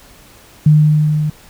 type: tone with level ramp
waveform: sine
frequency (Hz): 152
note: D#3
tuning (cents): -40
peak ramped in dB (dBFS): -4 to -14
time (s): 0.66-1.3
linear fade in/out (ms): 5
effects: pink hiss -43 dBFS RMS until 1.49 s